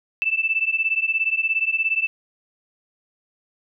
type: beating tone pair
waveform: sine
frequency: 2637 / 2654 Hz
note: E7 / E7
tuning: 0 / +11 cents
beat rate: 17 Hz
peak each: -22 dBFS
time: 0.22-2.07 s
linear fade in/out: 0 ms
effects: none